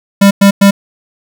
square tone bursts, 198.7 Hz, G3, 24 cents sharp, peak -3 dBFS, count 3, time 0.21-0.71 s, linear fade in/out 10 ms, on 100 ms, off 100 ms, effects none

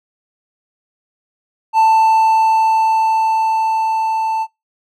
triangle tone with level ramp, 886 Hz, A5, 12 cents sharp, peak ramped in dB -6 to -14 dBFS, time 1.73-4.47 s, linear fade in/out 50 ms, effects noise-tail reverb RT60 0.2 s tail -22 dB re dry

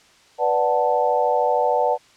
sine chord, B minor seventh, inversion none, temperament equal, 493.9 / 587.3 / 740 / 880 Hz, B4 / D5 / F#5 / A5, 0 / 0 / 0 / 0 cents, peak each -22 dBFS, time 0.38-1.98 s, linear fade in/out 50 ms, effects white hiss -53 dBFS RMS until 2.16 s + low-pass 6000 Hz 12 dB/octave

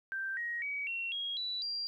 sine tone with pitch steps, 1568 / 1886.3 / 2269 / 2730 / 3284 / 3951 / 4753 Hz, G6 / A#6 / C#7 / F7 / G#7 / B7 / D8, 0 / +20 / +40 / -40 / -20 / 0 / +20 cents, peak -34 dBFS, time 0.12-1.87 s, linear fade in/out 0 ms, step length 250 ms, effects 12-bit

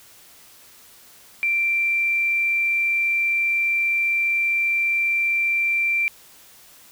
sine tone, 2355 Hz, D7, 4 cents sharp, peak -18 dBFS, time 1.43-6.08 s, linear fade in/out 0 ms, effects white hiss -49 dBFS RMS until 6.91 s

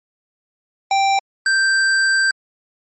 square tone pair in turn, 784 / 1568 Hz, G5 / G6, 0 / 0 cents, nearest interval octave, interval 1200 cents, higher second, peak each -14 dBFS, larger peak neither, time 0.91-1.19 / 1.46-2.31 s, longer second, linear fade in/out 2 ms, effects low-pass 12000 Hz 12 dB/octave + MP3 32 kbps

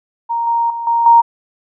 sine tone with level steps, 932 Hz, A#5, 1 cent flat, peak -15 / -12 / -20 / -11 / -4 dBFS, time 0.29-1.22 s, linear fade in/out 20 ms, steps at 0.47 / 0.7 / 0.87 / 1.06 s, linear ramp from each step 2 ms, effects none

